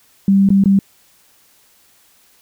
sine tone with dropouts, 196 Hz, G3, in tune, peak -8 dBFS, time 0.28-0.79 s, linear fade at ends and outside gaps 2 ms, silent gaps 0.49-0.503 / 0.639-0.657 s, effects white hiss -53 dBFS RMS until 2.41 s

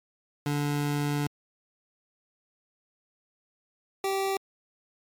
25% pulse tone pair in turn, 145.6 / 388.7 Hz, D3 / G4, -15 / -15 cents, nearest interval octave + perfect fourth, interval 1700 cents, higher second, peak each -22 dBFS, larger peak neither, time 0.46-1.27 / 4.04-4.37 s, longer first, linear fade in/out 2 ms, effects MP3 96 kbps

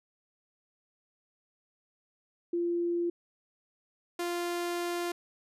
sine / sawtooth tone pair in turn, 344.8 / 348 Hz, F4 / F4, -22 / -6 cents, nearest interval unison, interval 16 cents, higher second, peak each -27 dBFS, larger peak neither, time 2.53-3.1 / 4.19-5.12 s, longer second, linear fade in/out 5 ms, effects resampled to 32000 Hz

